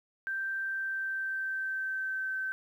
sine tone with pitch glide, 1568 to 1542 Hz, G6 to G6, 0 to -29 cents, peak -31 dBFS, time 0.27-2.52 s, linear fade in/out 0 ms, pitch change -29 cents, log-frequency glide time 0.62-2.34 s, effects 11-bit

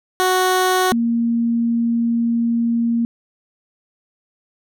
15% pulse / sine tone pair in turn, 370 / 233.1 Hz, F#4 / A#3, 0 / 0 cents, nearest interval minor sixth, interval 800 cents, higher first, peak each -8 / -15 dBFS, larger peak first, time 0.2-0.92 / 0.92-3.05 s, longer second, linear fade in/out 0 ms, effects none

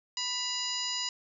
harmonic tone with a mistuned harmonic, 992 Hz, B5, 7 cents sharp, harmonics 1 / 2 / 3 / 4 / 5 / 6 / 7, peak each -42 / -43 / -38 / -39 / -34 / -45 / -38 dBFS, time 0.17-1.09 s, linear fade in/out 2 ms, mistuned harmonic 3, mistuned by -67 cents, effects none

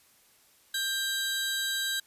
sawtooth tone pair together, 1586 / 3894 Hz, G6 / B7, +20 / -25 cents, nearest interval octave + major third, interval 1555 cents, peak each -28 dBFS, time 0.74-2 s, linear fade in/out 5 ms, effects white hiss -62 dBFS RMS until 2.06 s + resampled to 32000 Hz

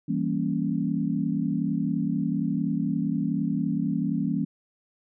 sine chord, E diminished seventh, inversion none, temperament equal, 164.81 / 196 / 233.1 / 277.2 Hz, E3 / G3 / Bb3 / Db4, 0 / 0 / 0 / 0 cents, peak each -29 dBFS, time 0.08-4.45 s, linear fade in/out 10 ms, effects none

